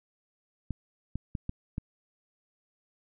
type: clicks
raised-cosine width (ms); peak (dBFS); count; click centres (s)
5; -20; 5; 0.707 / 1.156 / 1.352 / 1.494 / 1.781
effects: none